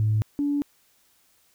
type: tone pair in turn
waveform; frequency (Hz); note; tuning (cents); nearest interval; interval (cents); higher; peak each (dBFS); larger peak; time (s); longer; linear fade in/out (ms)
sine; 107.7 / 287.5; A2 / D4; -37 / -37; octave + perfect fourth; 1700; second; -18 / -21; first; 0-0.22 / 0.39-0.62; second; 0
effects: tanh soft clip ceiling -15 dBFS + white hiss -63 dBFS RMS until 1.54 s